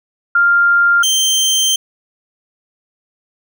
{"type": "tone pair in turn", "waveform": ["sine", "25% pulse"], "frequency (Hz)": [1396.9, 3136], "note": ["F6", "G7"], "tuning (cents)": [0, 0], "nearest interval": "octave + major second", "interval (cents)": 1400, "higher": "second", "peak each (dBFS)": -8, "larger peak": "neither", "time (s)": [[0.35, 1.03], [1.03, 1.76]], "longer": "second", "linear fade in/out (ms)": 5, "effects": []}